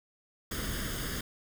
pink noise with comb filter, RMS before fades -35 dBFS, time 0.51-1.21 s, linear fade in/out 5 ms, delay 0.6 ms, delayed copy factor +0.7, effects none

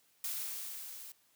blue noise with level ramp, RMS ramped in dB -37 to -49 dBFS, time 0.24-1.12 s, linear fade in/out 2 ms, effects white hiss -70 dBFS RMS until 1.35 s + high-pass 80 Hz 12 dB/octave

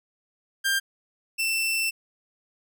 sawtooth tone pair in turn, 1592 / 2677 Hz, G6 / E7, +26 / +26 cents, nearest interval major sixth, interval 900 cents, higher second, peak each -18 / -20 dBFS, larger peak first, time 0.64-0.8 / 1.38-1.91 s, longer second, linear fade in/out 20 ms, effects none

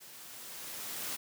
white noise with level ramp, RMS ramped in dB -52 to -37 dBFS, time 0-1.17 s, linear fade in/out 20 ms, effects high-pass 100 Hz 12 dB/octave

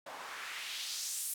white noise with band-pass filter sweep, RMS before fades -41 dBFS, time 0.06-1.34 s, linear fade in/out 5 ms, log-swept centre 730 to 11000 Hz, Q 1.5, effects none

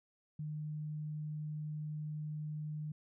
sine tone, 152 Hz, D#3, 40 cents flat, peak -38 dBFS, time 0.39-2.92 s, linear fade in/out 5 ms, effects none

